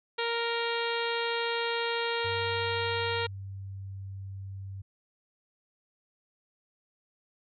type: harmonic tone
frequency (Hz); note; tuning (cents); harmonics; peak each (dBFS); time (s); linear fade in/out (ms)
466.2; A#4; 0; 1 / 2 / 3 / 4 / 5 / 6 / 7 / 8 / 9; -32 / -35 / -37 / -38 / -39 / -40 / -40 / -41 / -42; 0.18-3.27; 10
type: tone with pitch glide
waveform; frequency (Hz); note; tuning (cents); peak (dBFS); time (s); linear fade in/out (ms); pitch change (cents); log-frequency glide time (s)
sine; 98 to 97.04; G2 to G2; 0 to -17; -37; 2.24-4.82; 10; -17; 2.35-3.97
effects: none